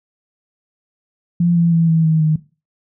sine tone with pitch steps, 172.7 / 169.15 / 165.66 / 162.26 / 158.92 / 155.65 Hz, F3 / E3 / E3 / E3 / D#3 / D#3, -19 / +45 / +9 / -27 / +37 / +1 cents, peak -11 dBFS, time 1.4-2.36 s, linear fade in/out 5 ms, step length 160 ms, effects noise-tail reverb RT60 0.3 s tail -17 dB re dry

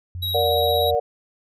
sine tone with pitch glide, 89.3 to 82.84 Hz, F2 to E2, +39 to +9 cents, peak -28 dBFS, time 0.15-0.95 s, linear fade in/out 0 ms, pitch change -130 cents, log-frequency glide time 0.4-0.46 s
square tone with vibrato, 3843 Hz, B7, 48 cents flat, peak -24 dBFS, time 0.22-0.91 s, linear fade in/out 10 ms, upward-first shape sine, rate 17 Hz, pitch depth 14 cents each way
sine chord, Bb augmented, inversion none, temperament just, 466.2 / 582.7 / 728.4 Hz, Bb4 / D5 / F#5, 0 / -14 / -27 cents, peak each -22 / -22 / -22 dBFS, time 0.34-1 s, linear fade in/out 10 ms
effects none

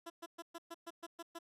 15% pulse tone bursts, 336.8 Hz, E4, 37 cents sharp, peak -38 dBFS, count 9, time 0.06-1.389 s, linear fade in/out 10 ms, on 41 ms, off 120 ms, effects resampled to 32000 Hz

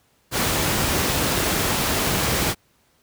pink noise, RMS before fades -21 dBFS, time 0.31-2.55 s, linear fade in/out 50 ms, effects pink hiss -62 dBFS RMS until 3.02 s + high-pass 60 Hz 12 dB/octave

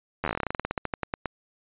slowing click train, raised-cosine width 0.5 ms, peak -12 dBFS, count 23, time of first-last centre 0.24-1.258 s, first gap 11 ms, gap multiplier 1.12, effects resampled to 8000 Hz

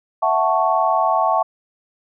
sine chord, F# minor seventh, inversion third, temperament equal, 659.3 / 740 / 880 / 1108.7 Hz, E5 / F#5 / A5 / C#6, 0 / 0 / 0 / 0 cents, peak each -20 dBFS, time 0.22-1.43 s, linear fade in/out 10 ms, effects none

